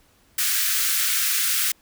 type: high-pass noise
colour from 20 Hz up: white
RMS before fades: -22 dBFS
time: 0.38-1.72 s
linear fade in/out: 5 ms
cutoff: 1300 Hz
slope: 48 dB/octave
effects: pink hiss -59 dBFS RMS until 1.81 s